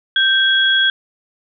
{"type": "tone pair together", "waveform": "sine", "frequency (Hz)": [1568, 3322], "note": ["G6", "G#7"], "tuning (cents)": [0, 0], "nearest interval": "octave + minor second", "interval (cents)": 1300, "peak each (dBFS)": -14, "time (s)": [0.16, 0.9], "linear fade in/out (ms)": 2, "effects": []}